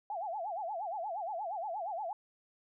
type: tone with vibrato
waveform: sine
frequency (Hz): 757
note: F#5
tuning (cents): +39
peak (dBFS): -35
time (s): 0.1-2.13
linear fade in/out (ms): 2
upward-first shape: sine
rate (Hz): 8.5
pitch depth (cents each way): 240
effects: none